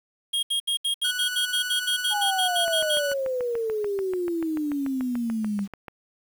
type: tone bursts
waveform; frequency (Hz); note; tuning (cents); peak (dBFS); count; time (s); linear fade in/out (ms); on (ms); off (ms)
square; 3253; G#7; -37; -23; 16; 0.33-2.995; 10; 100; 71
type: tone with tremolo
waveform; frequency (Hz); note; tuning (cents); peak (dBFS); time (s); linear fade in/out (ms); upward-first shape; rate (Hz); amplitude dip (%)
sawtooth; 1480; F#6; 0; -23; 1.04-3.14; 10; triangle; 18; 30
type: exponential sweep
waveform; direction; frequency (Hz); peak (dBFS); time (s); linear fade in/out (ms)
sine; down; 847 to 195.3; -24; 2.1-5.68; 50
type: click train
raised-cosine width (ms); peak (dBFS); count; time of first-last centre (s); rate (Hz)
0.5; -22; 23; 2.68-5.882; 6.87
effects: 8-bit